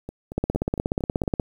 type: two click trains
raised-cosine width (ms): 2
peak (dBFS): -20 / -9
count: 6 / 18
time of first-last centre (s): 0.09-1.237 / 0.38-1.398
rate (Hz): 4.36 / 16.7
effects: 8-bit